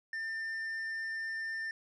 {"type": "tone with tanh clipping", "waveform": "sine", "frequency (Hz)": 1796, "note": "A6", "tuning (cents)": 35, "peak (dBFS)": -36, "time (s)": [0.13, 1.71], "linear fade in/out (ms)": 2, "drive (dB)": 5, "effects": []}